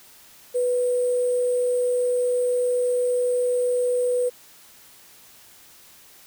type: tone with sample-and-hold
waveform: sine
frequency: 493.9 Hz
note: B4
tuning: in tune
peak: -19 dBFS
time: 0.54-4.3 s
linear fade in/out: 20 ms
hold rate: 8820 Hz
effects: white hiss -50 dBFS RMS until 6.26 s